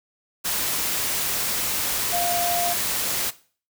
sine tone in noise, 698.5 Hz, F5, in tune, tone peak -23 dBFS, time 2.12-2.74 s, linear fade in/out 20 ms, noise white, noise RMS -25 dBFS, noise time 0.44-3.31 s, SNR -1 dB, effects noise-tail reverb RT60 0.4 s tail -17 dB re dry

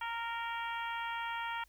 harmonic tone, 463.8 Hz, A#4, 9 cents flat, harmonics 2 / 3 / 4 / 5 / 6 / 7, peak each -38 / -42 / -44 / -46 / -48 / -49 dBFS, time 0.01-1.64 s, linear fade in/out 5 ms, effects added 50 Hz sine -64 dBFS peak until 1.68 s + white hiss -70 dBFS RMS until 1.68 s

